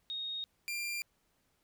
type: tone pair in turn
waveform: sine / sawtooth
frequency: 3729 / 2384 Hz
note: A#7 / D7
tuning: 0 / +25 cents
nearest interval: minor sixth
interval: 775 cents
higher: first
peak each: -36 / -32 dBFS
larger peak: second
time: 0.1-0.44 / 0.68-1.02 s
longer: neither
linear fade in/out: 0 ms
effects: pink hiss -75 dBFS RMS until 1.63 s